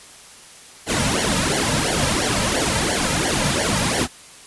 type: noise with flanger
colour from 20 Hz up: pink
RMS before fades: -20 dBFS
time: 0.86-4.08 s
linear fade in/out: 50 ms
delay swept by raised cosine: 0.78 to 2.78 ms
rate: 2.9 Hz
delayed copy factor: -0.85
effects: white hiss -43 dBFS RMS until 4.46 s + resampled to 24000 Hz